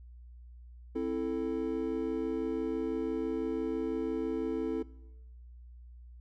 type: chord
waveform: triangle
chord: A minor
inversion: first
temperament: just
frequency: 264 / 330 / 440 Hz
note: C4 / E4 / A4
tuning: +16 / +2 / 0 cents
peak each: -33 dBFS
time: 0.95-4.83 s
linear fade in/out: 10 ms
effects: noise-tail reverb RT60 1.0 s tail -21 dB re dry + added 60 Hz sine -48 dBFS peak until 6.2 s